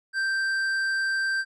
triangle tone with tanh clipping, 1568 Hz, G6, in tune, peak -25 dBFS, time 0.13-1.45 s, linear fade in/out 50 ms, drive 13 dB, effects none

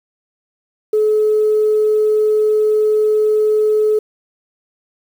sine tone, 428.2 Hz, A4, 47 cents flat, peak -10 dBFS, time 0.93-3.99 s, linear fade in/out 5 ms, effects tanh soft clip ceiling -6 dBFS + 7-bit

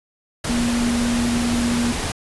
sine tone in noise, 238.1 Hz, A#3, 37 cents sharp, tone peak -18 dBFS, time 0.49-1.92 s, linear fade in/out 5 ms, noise pink, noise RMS -25 dBFS, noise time 0.44-2.12 s, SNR +4 dB, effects resampled to 24000 Hz

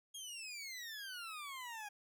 20% pulse exponential sweep, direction down, 3307 to 812 Hz, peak -40 dBFS, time 0.14-1.89 s, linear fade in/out 10 ms, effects none

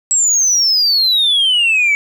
sine exponential sweep, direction down, 7790 to 2249 Hz, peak -8 dBFS, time 0.11-1.95 s, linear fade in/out 0 ms, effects tanh soft clip ceiling -8 dBFS + 8-bit

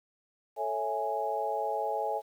sine chord, A major seventh, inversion none, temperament equal, 440 / 554.4 / 659.3 / 830.6 Hz, A4 / C#5 / E5 / G#5, 0 / 0 / 0 / 0 cents, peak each -36 / -36 / -35 / -32 dBFS, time 0.56-2.22 s, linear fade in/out 50 ms, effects 10-bit

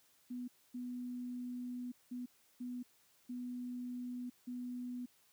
sine tone bursts at uneven times, 246.9 Hz, B3, in tune, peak -40 dBFS, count 6, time 0.3-0.48 / 0.74-1.92 / 2.11-2.26 / 2.6-2.83 / 3.29-4.3 / 4.47-5.06 s, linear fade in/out 10 ms, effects white hiss -70 dBFS RMS until 5.32 s + high-pass 60 Hz 12 dB/octave

